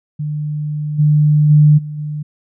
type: tone with level steps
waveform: sine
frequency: 150 Hz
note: D3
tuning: 37 cents sharp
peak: -18 / -8 / -5 / -23 / -20 dBFS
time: 0.19-2.23 s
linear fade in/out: 10 ms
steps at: 0.98 / 1.49 / 1.77 / 1.97 s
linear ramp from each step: 20 ms
effects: none